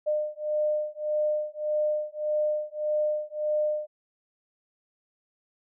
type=beating tone pair; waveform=sine; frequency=604 / 605.7 Hz; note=D5 / D#5; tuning=+48 / -47 cents; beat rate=1.7 Hz; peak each=-28 / -28 dBFS; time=0.06-3.87 s; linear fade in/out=20 ms; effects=none